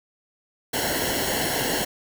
pink noise with comb filter, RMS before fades -25 dBFS, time 0.73-1.85 s, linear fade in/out 10 ms, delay 0.82 ms, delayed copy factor -0.8, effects none

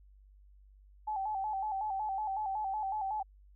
sine tone with vibrato, 814 Hz, G#5, 35 cents flat, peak -32 dBFS, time 1.07-3.23 s, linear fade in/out 10 ms, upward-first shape square, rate 5.4 Hz, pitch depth 88 cents each way, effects added 49 Hz sine -56 dBFS peak until 3.55 s

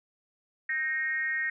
sine tone with frequency modulation, 1864.7 Hz, A#6, in tune, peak -27 dBFS, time 0.69-1.5 s, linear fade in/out 5 ms, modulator 285 Hz, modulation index 0.66, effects none

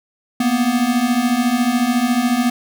square beating tone pair, 233.9 / 247.9 Hz, A#3 / B3, +6 / +7 cents, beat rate 14 Hz, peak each -20 / -17 dBFS, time 0.4-2.5 s, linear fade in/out 5 ms, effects none

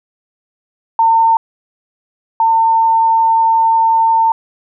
sine tone pair in turn, 906 / 902.8 Hz, A#5 / A5, -50 / +44 cents, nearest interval unison, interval 6 cents, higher first, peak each -7 / -8 dBFS, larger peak first, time 0.99-1.37 / 2.4-4.32 s, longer second, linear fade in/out 2 ms, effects none

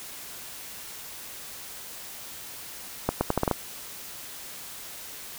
accelerating click train, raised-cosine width 1 ms, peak -8 dBFS, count 7, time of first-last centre 3.09-3.513 s, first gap 120 ms, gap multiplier 0.78, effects white hiss -41 dBFS RMS until 5.38 s

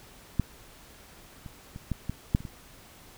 clicks, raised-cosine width 5 ms, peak -11 / -28 / -27 / -16 / -18 / -9 / -28 / -25 dBFS, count 8, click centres 0.397 / 1.462 / 1.761 / 1.917 / 2.096 / 2.349 / 2.405 / 2.452 s, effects pink hiss -52 dBFS RMS until 3.17 s

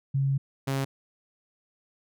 sine / sawtooth tone pair in turn, 136.9 / 135.8 Hz, C#3 / C#3, -21 / -35 cents, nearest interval unison, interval 14 cents, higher first, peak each -22 dBFS, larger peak neither, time 0.14-0.38 / 0.67-0.85 s, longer first, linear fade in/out 10 ms, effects none

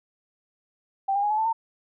sine tone with pitch steps, 782 / 805.8 / 830.4 / 855.7 / 881.8 / 908.7 Hz, G5 / G5 / G#5 / A5 / A5 / A#5, -4 / +48 / 0 / -48 / +4 / -44 cents, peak -21 dBFS, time 1.08-1.53 s, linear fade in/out 10 ms, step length 75 ms, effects none

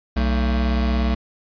square tone pair together, 62.7 / 224 Hz, B1 / A3, +27 / +31 cents, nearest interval octave + minor seventh, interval 2204 cents, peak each -19 / -25 dBFS, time 0.16-1.15 s, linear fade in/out 10 ms, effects resampled to 11025 Hz

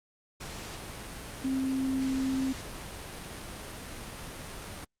sine tone in noise, 264.8 Hz, C4, 21 cents sharp, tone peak -27 dBFS, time 1.44-2.53 s, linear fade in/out 10 ms, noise pink, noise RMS -41 dBFS, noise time 0.4-4.85 s, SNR +11 dB, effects low-pass 11000 Hz 12 dB/octave + Opus 48 kbps

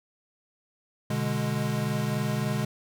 square chord, G# diminished, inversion first, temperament equal, 123.47 / 146.83 / 207.7 Hz, B2 / D3 / G#3, 0 / 0 / 0 cents, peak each -31 dBFS, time 1.1-2.65 s, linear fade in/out 5 ms, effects none

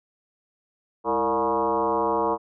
sine tone with frequency modulation, 710 Hz, F5, 28 cents sharp, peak -20 dBFS, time 1.04-2.38 s, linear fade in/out 50 ms, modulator 126 Hz, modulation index 3.1, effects none

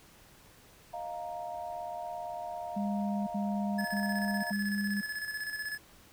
sine chord, Eb suspended second, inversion none, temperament just, 622.3 / 700 / 933.4 Hz, Eb5 / F5 / Bb5, 0 / +4 / +2 cents, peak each -43 / -38 / -43 dBFS, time 0.93-4.52 s, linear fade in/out 10 ms
sine tone bursts, 202.9 Hz, G#3, 40 cents flat, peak -30 dBFS, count 4, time 2.76-5.013 s, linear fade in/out 10 ms, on 510 ms, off 71 ms
square tone with tremolo, 1714 Hz, A6, 46 cents flat, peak -34 dBFS, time 3.78-5.78 s, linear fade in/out 10 ms, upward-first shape square, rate 16 Hz, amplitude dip 50%
effects pink hiss -58 dBFS RMS until 6.12 s

